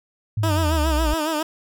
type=exponential sweep; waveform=sine; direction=down; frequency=110 to 53.8 Hz; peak=-19 dBFS; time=0.37-1.14 s; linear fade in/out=5 ms
type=tone with vibrato; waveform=15% pulse; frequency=312.7 Hz; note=D#4; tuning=9 cents sharp; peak=-15 dBFS; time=0.43-1.43 s; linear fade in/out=5 ms; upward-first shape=sine; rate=7.2 Hz; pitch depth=81 cents each way
effects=none